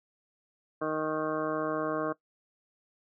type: harmonic tone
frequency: 155.56 Hz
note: D#3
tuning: in tune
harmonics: 1 / 2 / 3 / 4 / 5 / 7 / 8 / 9 / 10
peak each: -44 / -34 / -34 / -34 / -44 / -37 / -41 / -44 / -44 dBFS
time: 0.81-2.13 s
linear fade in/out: 10 ms
effects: noise-tail reverb RT60 0.1 s tail -19 dB re dry